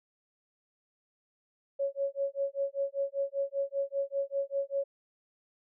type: tone with tremolo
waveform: sine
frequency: 554.4 Hz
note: C#5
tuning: in tune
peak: -26 dBFS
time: 1.79-4.84 s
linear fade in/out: 10 ms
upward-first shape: sine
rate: 5.1 Hz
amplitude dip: 100%
effects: none